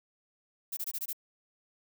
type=noise bursts; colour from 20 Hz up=violet; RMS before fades=-35 dBFS; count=6; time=0.72-1.131 s; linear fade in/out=10 ms; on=51 ms; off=21 ms; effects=none